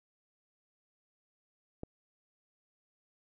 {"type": "click", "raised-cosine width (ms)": 2, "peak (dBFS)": -26, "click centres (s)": 1.834, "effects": []}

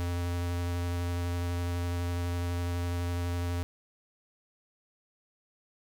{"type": "tone with vibrato", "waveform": "square", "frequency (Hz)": 87.31, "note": "F2", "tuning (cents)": 0, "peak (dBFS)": -30, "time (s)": [0, 3.63], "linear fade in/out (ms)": 0, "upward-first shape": "square", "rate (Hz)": 12, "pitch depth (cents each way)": 9, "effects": []}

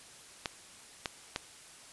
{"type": "clicks", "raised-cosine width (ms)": 0.2, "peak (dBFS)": -15, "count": 3, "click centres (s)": [0.458, 1.058, 1.361], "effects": ["white hiss -53 dBFS RMS until 1.92 s", "resampled to 24000 Hz"]}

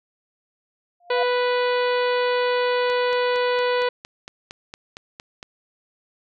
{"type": "tone with exponential growth", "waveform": "sine", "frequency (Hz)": 702, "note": "F5", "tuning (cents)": 9, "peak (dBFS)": -20, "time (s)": [1, 1.23], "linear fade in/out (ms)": 5, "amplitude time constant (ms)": 50}
{"type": "harmonic tone", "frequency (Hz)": 493.4, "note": "B4", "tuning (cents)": -2, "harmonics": [1, 2, 3, 4, 5, 6, 7, 8, 9], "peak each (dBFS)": [-20, -26, -30, -32, -34, -36, -37, -38, -39], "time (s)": [1.1, 3.89], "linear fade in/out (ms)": 5}
{"type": "click train", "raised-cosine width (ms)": 0.2, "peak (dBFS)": -19, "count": 12, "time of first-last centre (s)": [2.9, 5.429], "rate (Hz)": 4.35}
{"effects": []}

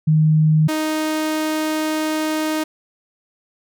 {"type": "tone pair in turn", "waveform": ["sine", "sawtooth"], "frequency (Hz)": [155.56, 311.1], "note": ["D#3", "D#4"], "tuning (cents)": [0, 0], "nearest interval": "octave", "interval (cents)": 1200, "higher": "second", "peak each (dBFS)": [-11, -15], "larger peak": "first", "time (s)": [[0.07, 0.68], [0.68, 2.64]], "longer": "second", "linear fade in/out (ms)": 10, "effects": []}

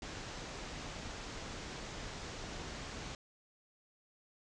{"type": "low-pass noise", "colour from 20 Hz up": "pink", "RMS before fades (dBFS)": -45, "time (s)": [0.02, 3.15], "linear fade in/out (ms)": 2, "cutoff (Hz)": 7300, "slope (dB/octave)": 48, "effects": []}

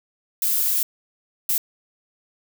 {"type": "noise bursts at uneven times", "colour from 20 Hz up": "violet", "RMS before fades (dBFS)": -21, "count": 2, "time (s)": [[0.42, 0.83], [1.49, 1.58]], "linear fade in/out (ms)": 2, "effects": []}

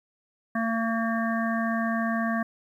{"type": "harmonic tone with a mistuned harmonic", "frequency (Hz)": 226.8, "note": "A#3", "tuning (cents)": -47, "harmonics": [1, 3, 5, 7, 8], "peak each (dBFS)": [-26, -31, -33, -34, -35], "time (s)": [0.55, 2.43], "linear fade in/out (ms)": 5, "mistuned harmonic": 7, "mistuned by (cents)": 19, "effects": ["10-bit"]}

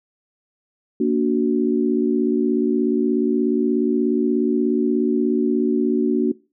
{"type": "chord", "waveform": "sine", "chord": "Bb augmented", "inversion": "none", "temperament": "equal with one note detuned", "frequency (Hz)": [233.1, 289.8, 370], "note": ["Bb3", "D4", "F#4"], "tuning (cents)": [0, -23, 0], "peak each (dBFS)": -20, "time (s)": [1, 6.32], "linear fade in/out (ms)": 5, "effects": ["noise-tail reverb RT60 0.3 s tail -21 dB re dry"]}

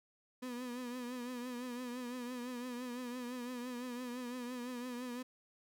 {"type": "tone with vibrato", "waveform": "35% pulse", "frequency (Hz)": 246.9, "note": "B3", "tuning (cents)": 0, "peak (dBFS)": -39, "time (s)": [0.42, 5.23], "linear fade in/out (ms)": 10, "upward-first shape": "triangle", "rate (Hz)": 5.9, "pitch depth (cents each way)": 68, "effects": []}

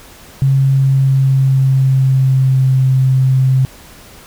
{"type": "tone with pitch glide", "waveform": "sine", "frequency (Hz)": [135.4, 131.24], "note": ["C#3", "C3"], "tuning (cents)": [-40, 6], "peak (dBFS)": -8, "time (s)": [0.42, 3.65], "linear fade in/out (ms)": 0, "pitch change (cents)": -54, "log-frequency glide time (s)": [0.67, 2.84], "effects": ["pink hiss -39 dBFS RMS until 4.26 s"]}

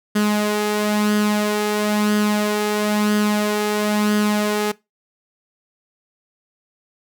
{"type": "tone with flanger", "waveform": "sawtooth", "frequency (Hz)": 209.7, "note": "G#3", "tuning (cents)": 17, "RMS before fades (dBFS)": -19, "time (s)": [0.15, 4.72], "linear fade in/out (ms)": 10, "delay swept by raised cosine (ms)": [0.62, 2.32], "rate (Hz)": 1, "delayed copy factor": 0.5, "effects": ["noise-tail reverb RT60 0.2 s tail -20 dB re dry"]}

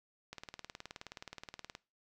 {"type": "click train", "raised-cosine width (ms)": 0.2, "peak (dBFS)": -27, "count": 28, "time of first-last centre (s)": [0.33, 1.751], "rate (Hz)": 19, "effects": ["noise-tail reverb RT60 0.3 s tail -21 dB re dry"]}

